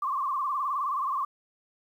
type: tone with vibrato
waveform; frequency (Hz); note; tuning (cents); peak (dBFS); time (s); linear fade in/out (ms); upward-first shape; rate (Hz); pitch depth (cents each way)
sine; 1111; C#6; +4; -26; 0.02-1.25; 5; sine; 19; 120
effects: 10-bit